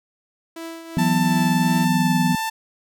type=tone with tremolo; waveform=sawtooth; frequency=329.6 Hz; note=E4; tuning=in tune; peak=-26 dBFS; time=0.56-1.85 s; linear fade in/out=5 ms; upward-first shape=triangle; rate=2.7 Hz; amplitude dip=60%
type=chord; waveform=sine; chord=E suspended second; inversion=none; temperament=equal; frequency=164.81 / 185 / 246.9 Hz; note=E3 / F#3 / B3; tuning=0 / 0 / 0 cents; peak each=-21 dBFS; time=0.97-2.35 s; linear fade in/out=0 ms
type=tone with vibrato; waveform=sawtooth; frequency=884 Hz; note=A5; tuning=8 cents sharp; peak=-19 dBFS; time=0.98-2.5 s; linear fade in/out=10 ms; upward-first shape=sine; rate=1.5 Hz; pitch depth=9 cents each way
effects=none